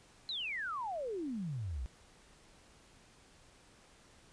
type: exponential sweep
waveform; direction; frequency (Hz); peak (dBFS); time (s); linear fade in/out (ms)
sine; down; 4164 to 56.4; -36; 0.29-1.86; 0
effects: pink hiss -62 dBFS RMS until 4.32 s + resampled to 22050 Hz